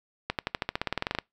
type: accelerating click train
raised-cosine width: 0.3 ms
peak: -11 dBFS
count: 16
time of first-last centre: 0.3-1.187 s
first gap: 88 ms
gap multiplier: 0.94
effects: noise-tail reverb RT60 0.2 s tail -26 dB re dry